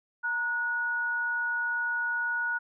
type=tone pair together; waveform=sine; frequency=925.5 / 1459 Hz; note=A#5 / F#6; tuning=-13 / -25 cents; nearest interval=minor sixth; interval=788 cents; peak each=-37 / -27 dBFS; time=0.23-2.59 s; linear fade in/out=20 ms; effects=none